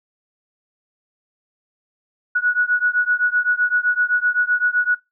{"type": "beating tone pair", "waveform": "sine", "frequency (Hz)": [1462, 1469.8], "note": ["F#6", "F#6"], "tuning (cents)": [-21, -12], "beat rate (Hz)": 7.8, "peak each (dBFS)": -19, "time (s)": [2.35, 4.95], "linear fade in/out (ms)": 10, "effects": ["noise-tail reverb RT60 0.2 s tail -20 dB re dry"]}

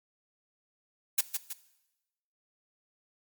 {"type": "noise with echo", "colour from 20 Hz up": "blue", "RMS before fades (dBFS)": -24, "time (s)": [1.18, 1.21], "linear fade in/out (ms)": 5, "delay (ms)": 160, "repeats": 2, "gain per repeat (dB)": -6, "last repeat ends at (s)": 1.53, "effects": ["noise-tail reverb RT60 1.0 s tail -17 dB re dry", "MP3 96 kbps"]}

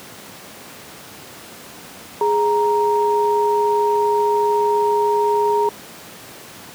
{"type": "tone pair together", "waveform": "sine", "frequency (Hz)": [416, 934], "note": ["G#4", "A#5"], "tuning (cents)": [3, 3], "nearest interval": "octave + major second", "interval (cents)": 1400, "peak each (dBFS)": -17, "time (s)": [2.21, 5.69], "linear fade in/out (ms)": 2, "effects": ["pink hiss -38 dBFS RMS until 6.74 s", "high-pass 150 Hz 12 dB/octave"]}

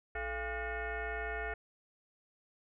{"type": "tone with frequency modulation", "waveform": "sine", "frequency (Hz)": 689, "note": "F5", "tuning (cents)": -24, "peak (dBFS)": -35, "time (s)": [0.15, 1.54], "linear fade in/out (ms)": 5, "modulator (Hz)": 374, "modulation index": 3.7, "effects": []}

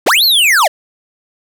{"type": "linear two-way sweep", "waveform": "square", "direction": "up then down", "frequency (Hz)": [150.7, 4455, 533], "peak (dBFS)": -8, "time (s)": [0.06, 0.68], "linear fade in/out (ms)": 10, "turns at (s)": 0.24, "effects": []}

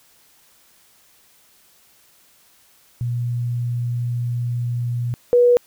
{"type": "tone pair in turn", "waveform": "sine", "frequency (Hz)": [120.5, 486.1], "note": ["B2", "B4"], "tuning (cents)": [-42, -28], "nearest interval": "2 octaves", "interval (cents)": 2414, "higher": "second", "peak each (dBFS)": [-20, -10], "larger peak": "second", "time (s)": [[3.01, 5.14], [5.33, 5.57]], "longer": "first", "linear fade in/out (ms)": 0, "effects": ["white hiss -55 dBFS RMS until 5.66 s"]}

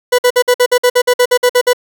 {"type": "tone bursts", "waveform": "40% pulse", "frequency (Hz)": 493.9, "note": "B4", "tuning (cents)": 0, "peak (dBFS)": -6, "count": 14, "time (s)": [0.12, 1.733], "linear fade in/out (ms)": 10, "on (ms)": 66, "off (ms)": 53, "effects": []}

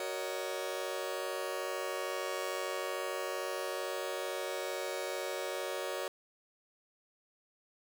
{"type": "chord", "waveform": "sawtooth", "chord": "D# minor seventh", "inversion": "first", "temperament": "just", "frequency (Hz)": [373.4, 466.7, 560, 622.3], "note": ["F#4", "A#4", "C#5", "D#5"], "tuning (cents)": [16, 2, 18, 0], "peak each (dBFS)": [-37, -38, -35, -39], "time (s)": [0, 6.08], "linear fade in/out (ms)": 2, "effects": []}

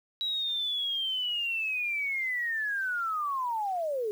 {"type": "linear sweep", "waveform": "sine", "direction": "down", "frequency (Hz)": [3890, 404.2], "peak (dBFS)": -28, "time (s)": [0.21, 4.11], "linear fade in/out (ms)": 0, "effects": ["9-bit"]}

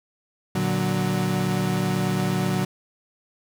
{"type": "chord", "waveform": "35% pulse", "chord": "Bb augmented", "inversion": "none", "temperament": "equal", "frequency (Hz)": [116.54, 146.83, 185], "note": ["Bb2", "D3", "F#3"], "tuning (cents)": [0, 0, 0], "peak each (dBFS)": [-27, -25, -22], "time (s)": [0.55, 2.65], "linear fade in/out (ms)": 5, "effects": []}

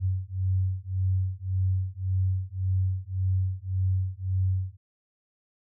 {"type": "beating tone pair", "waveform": "sine", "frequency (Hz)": [93, 94.8], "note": ["F#2", "F#2"], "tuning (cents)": [9, 43], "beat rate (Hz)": 1.8, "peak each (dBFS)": -27, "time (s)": [0, 4.77], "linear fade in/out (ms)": 50, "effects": []}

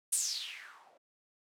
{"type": "noise with low-pass filter sweep", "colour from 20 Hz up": "violet", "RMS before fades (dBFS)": -38, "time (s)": [0.12, 0.98], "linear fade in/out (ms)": 10, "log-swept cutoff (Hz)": [9600, 540], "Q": 5.6, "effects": []}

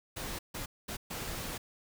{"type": "noise bursts at uneven times", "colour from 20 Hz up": "pink", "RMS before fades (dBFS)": -39, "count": 4, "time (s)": [[0.16, 0.39], [0.54, 0.66], [0.88, 0.97], [1.1, 1.58]], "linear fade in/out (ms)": 10, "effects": []}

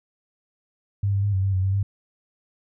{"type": "tone with pitch steps", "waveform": "sine", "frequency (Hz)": [100, 99, 101.9, 95.1, 97.6, 93.4, 96.3, 99.2], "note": ["G2", "G2", "G#2", "F#2", "G2", "F#2", "G2", "G2"], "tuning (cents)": [35, 18, -32, 48, -7, 17, -30, 21], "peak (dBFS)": -19, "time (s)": [1.03, 1.83], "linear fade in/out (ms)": 5, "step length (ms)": 100, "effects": []}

